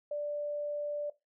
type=tone; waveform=sine; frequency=587.3 Hz; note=D5; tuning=in tune; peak=-32 dBFS; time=0.11-1.1 s; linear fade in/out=5 ms; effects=noise-tail reverb RT60 0.2 s tail -17 dB re dry